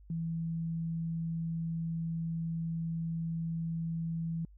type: tone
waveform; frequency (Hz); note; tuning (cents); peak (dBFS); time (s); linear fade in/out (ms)
sine; 164.9; E3; +1; -32; 0.1-4.45; 2
effects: added 50 Hz sine -53 dBFS peak until 4.57 s